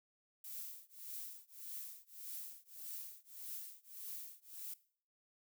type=noise with tremolo; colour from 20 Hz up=violet; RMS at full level=-45 dBFS; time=0.44-4.74 s; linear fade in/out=5 ms; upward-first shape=triangle; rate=1.7 Hz; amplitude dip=100%; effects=noise-tail reverb RT60 0.5 s tail -19 dB re dry